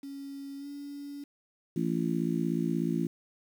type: tone with pitch glide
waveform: sine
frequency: 277.2 to 284.8 Hz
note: C#4 to C#4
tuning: 0 to +47 cents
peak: -38 dBFS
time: 0.03-1.24 s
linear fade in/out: 5 ms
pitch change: +47 cents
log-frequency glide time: 0.58-0.67 s
type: harmonic tone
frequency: 56.6 Hz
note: A1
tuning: 50 cents sharp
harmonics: 3 / 4 / 5 / 6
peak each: -31 / -32 / -33 / -34 dBFS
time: 1.76-3.07 s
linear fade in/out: 5 ms
effects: 9-bit